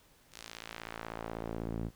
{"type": "tone with band-pass filter sweep", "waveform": "sawtooth", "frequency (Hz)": 56.2, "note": "A1", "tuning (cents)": 37, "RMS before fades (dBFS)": -41, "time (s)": [0.31, 1.91], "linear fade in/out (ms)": 50, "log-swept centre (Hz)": [6600, 180], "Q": 0.78, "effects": ["pink hiss -64 dBFS RMS until 1.95 s"]}